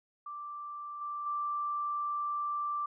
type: tone with level steps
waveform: sine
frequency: 1174.7 Hz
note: D6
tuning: in tune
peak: -39 / -35 / -31 dBFS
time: 0.26-2.86 s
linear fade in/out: 5 ms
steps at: 1.01 / 1.26 s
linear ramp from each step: 5 ms
effects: none